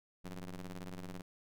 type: ring-modulated tone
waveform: sawtooth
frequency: 92.5 Hz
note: F#2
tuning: in tune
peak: -36 dBFS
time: 0.24-1.22 s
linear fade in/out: 10 ms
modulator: 83.5 Hz
effects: none